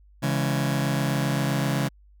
sawtooth chord, C# minor, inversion none, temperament just, 138.59 / 166.31 / 207.9 Hz, C#3 / E3 / G#3, 0 / +16 / +2 cents, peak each -20 / -25 / -25 dBFS, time 0.22-1.89 s, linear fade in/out 20 ms, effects added 50 Hz sine -51 dBFS peak until 2.2 s

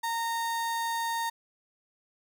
35% pulse tone, 922 Hz, A#5, 19 cents flat, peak -27 dBFS, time 0.03-1.3 s, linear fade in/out 10 ms, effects none

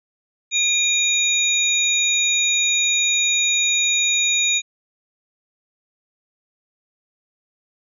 sine tone cluster, 2422 / 3767 / 6750 Hz, D#7 / A#7 / G#8, -47 / +17 / +27 cents, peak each -20 dBFS, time 0.51-4.62 s, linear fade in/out 50 ms, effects tanh soft clip ceiling -6 dBFS

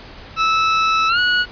sawtooth tone with pitch glide, 1309 to 1460.8 Hz, E6 to F#6, -13 to -23 cents, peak -10 dBFS, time 0.36-1.46 s, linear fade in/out 50 ms, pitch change +190 cents, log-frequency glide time 1.08-1.19 s, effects pink hiss -38 dBFS RMS until 1.51 s + resampled to 11025 Hz

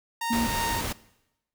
sawtooth tone with tremolo, 926 Hz, A#5, 12 cents flat, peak -23 dBFS, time 0.21-0.81 s, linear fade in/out 5 ms, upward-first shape triangle, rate 2.9 Hz, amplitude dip 40%
sine tone, 233.1 Hz, A#3, in tune, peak -24 dBFS, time 0.3-0.47 s, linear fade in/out 10 ms
pink noise, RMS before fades -31 dBFS, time 0.32-0.93 s, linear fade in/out 10 ms
effects noise-tail reverb RT60 0.9 s tail -20 dB re dry

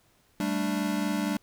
square chord, G suspended second, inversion none, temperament equal, 196 / 220 / 293.7 Hz, G3 / A3 / D4, 0 / 0 / 0 cents, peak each -31 / -33 / -31 dBFS, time 0.4-1.37 s, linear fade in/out 2 ms, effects pink hiss -65 dBFS RMS until 1.42 s

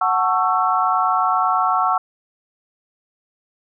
sine chord, F# minor seventh, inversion none, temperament just, 740 / 888 / 1110 / 1332 Hz, F#5 / A5 / C#6 / E6, 0 / +16 / +2 / +18 cents, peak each -20 / -24 / -20 / -20 dBFS, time 0.01-1.98 s, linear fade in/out 5 ms, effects none

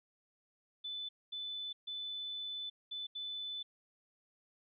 sine tone bursts at uneven times, 3503 Hz, A7, 8 cents flat, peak -39 dBFS, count 5, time 0.84-1.09 / 1.32-1.73 / 1.87-2.7 / 2.91-3.07 / 3.15-3.63 s, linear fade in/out 10 ms, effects none

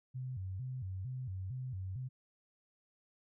sine tone with vibrato, 110 Hz, A2, in tune, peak -38 dBFS, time 0.14-2.09 s, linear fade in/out 20 ms, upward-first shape square, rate 2.2 Hz, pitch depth 270 cents each way, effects none

